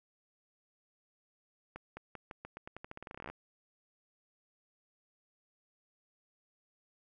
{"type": "accelerating click train", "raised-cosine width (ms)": 0.5, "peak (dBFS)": -29, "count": 23, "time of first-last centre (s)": [1.76, 3.3], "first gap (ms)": 210, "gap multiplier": 0.87, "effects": []}